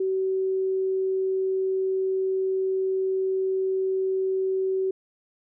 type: tone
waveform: sine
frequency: 380 Hz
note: F#4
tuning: 46 cents sharp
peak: -22 dBFS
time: 0-4.91 s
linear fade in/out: 5 ms
effects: none